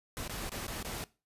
pink noise with dropouts, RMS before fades -39 dBFS, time 0.17-1.04 s, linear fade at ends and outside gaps 0 ms, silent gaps 0.277-0.296 / 0.493-0.518 / 0.667-0.68 / 0.827-0.848 s, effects noise-tail reverb RT60 0.3 s tail -20 dB re dry + resampled to 32000 Hz

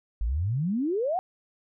sine exponential sweep, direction up, 49 to 772 Hz, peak -24 dBFS, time 0.21-1.19 s, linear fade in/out 0 ms, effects none

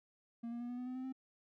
triangle tone with pitch steps, 233.1 / 237 / 241 / 245.1 / 249.3 / 253.5 / 257.7 / 262.1 Hz, A#3 / A#3 / B3 / B3 / B3 / B3 / C4 / C4, 0 / +29 / -42 / -13 / +16 / +45 / -26 / +3 cents, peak -38 dBFS, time 0.43-1.126 s, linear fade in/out 10 ms, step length 87 ms, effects none

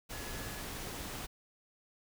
sine tone in noise, 1695 Hz, G#6, 35 cents sharp, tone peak -51 dBFS, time 0.12-0.62 s, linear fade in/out 20 ms, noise pink, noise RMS -42 dBFS, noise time 0.09-1.27 s, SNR -12 dB, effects none

